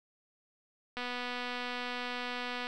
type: click train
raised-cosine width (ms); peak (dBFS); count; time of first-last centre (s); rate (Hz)
0.3; -22; 419; 0.97-2.669; 246
effects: none